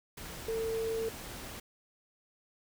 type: tone in noise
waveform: sine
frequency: 450 Hz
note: A4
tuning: 39 cents sharp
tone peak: -31 dBFS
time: 0.48-1.09 s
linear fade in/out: 5 ms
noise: pink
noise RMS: -44 dBFS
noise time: 0.17-1.6 s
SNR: +10 dB
effects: none